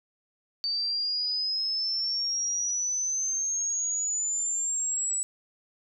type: exponential sweep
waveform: sine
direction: up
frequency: 4585 to 7902 Hz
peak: -26 dBFS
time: 0.64-5.23 s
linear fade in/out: 0 ms
effects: none